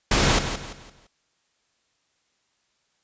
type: noise with echo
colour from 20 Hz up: pink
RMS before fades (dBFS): -19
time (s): 0.11-0.39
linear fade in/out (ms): 5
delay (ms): 170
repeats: 4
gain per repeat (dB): -9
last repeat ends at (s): 1.07
effects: white hiss -70 dBFS RMS until 3.03 s + resampled to 16000 Hz

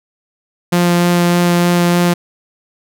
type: tone with vibrato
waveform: sawtooth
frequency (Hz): 174.61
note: F3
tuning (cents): 0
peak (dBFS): -6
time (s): 0.72-2.14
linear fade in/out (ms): 10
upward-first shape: sine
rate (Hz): 3.3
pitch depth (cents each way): 8
effects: none

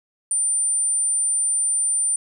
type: tone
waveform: sine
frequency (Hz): 9140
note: D9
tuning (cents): -48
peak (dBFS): -17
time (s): 0.31-2.16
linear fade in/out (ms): 2
effects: tanh soft clip ceiling -14 dBFS + 9-bit

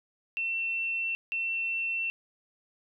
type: tone pair in turn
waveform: sine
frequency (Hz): 2698 / 2698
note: E7 / E7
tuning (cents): +40 / +40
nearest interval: unison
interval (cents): 0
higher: neither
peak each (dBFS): -28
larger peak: neither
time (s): 0.37-1.15 / 1.32-2.1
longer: neither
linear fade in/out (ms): 0
effects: none

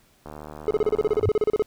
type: click train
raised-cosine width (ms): 1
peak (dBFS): -24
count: 73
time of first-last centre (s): 0.26-1.211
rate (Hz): 75.7
type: tone bursts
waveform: triangle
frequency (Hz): 425.7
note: G#4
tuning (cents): +43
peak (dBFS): -15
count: 16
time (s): 0.68-1.622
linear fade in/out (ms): 0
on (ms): 27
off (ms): 34
type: tone with exponential growth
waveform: sine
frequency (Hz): 98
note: G2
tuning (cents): 0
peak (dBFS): -15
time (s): 1.16-1.29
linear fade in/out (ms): 5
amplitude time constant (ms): 28
effects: pink hiss -60 dBFS RMS until 1.66 s

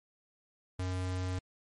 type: tone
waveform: square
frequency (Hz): 92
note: F#2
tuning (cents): -9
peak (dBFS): -33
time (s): 0.79-1.39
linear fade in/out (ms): 5
effects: MP3 48 kbps

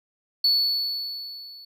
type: tone with level ramp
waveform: triangle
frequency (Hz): 4435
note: C#8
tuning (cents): 0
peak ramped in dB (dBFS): -14 to -41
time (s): 0.44-1.65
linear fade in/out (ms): 5
effects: tanh soft clip ceiling -11 dBFS

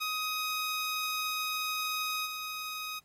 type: tone with level steps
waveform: 15% pulse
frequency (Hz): 1256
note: D#6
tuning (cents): +16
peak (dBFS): -25 / -30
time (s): 0-3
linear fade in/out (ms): 20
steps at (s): 2.25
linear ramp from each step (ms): 20
effects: pink hiss -70 dBFS RMS until 3.04 s + AAC 48 kbps

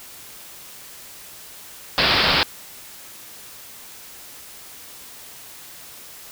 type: low-pass noise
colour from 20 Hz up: white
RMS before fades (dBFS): -18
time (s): 1.98-2.43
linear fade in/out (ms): 0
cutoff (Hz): 5000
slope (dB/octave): 96
effects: white hiss -41 dBFS RMS until 6.31 s

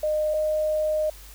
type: tone pair in turn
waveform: sine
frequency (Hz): 612 / 615.9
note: D#5 / D#5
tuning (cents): -29 / -18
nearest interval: unison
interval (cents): 11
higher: second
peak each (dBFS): -21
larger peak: neither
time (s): 0.03-0.34 / 0.34-1.1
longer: second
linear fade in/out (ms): 5
effects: added 50 Hz sine -44 dBFS peak until 1.34 s + white hiss -48 dBFS RMS until 1.34 s

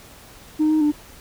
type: tone with pitch steps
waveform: sine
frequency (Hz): 307.8 / 311.1 / 297.5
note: D#4 / D#4 / D4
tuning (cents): -19 / 0 / +22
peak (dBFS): -13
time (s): 0.59-0.92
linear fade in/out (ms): 20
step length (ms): 110
effects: tanh soft clip ceiling -13 dBFS + pink hiss -45 dBFS RMS until 1.2 s

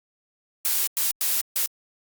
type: noise bursts at uneven times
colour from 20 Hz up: blue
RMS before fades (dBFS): -23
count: 4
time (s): 0.65-0.87 / 0.97-1.11 / 1.21-1.41 / 1.56-1.66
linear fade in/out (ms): 0
effects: Opus 48 kbps

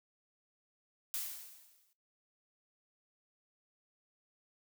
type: noise with exponential decay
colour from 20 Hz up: blue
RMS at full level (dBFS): -36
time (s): 1.14-1.93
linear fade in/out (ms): 0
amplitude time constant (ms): 170
effects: noise-tail reverb RT60 0.2 s tail -17 dB re dry

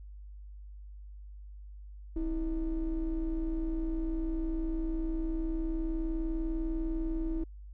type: ring-modulated tone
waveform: triangle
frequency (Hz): 146.83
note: D3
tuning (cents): 0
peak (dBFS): -24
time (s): 2.16-7.44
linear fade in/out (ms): 5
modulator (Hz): 177
effects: tanh soft clip ceiling -22 dBFS + added 50 Hz sine -44 dBFS peak until 7.73 s

